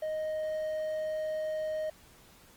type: tone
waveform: triangle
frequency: 622.3 Hz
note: D#5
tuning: in tune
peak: -29 dBFS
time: 0.02-1.9 s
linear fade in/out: 5 ms
effects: pink hiss -58 dBFS RMS until 2.56 s + Opus 24 kbps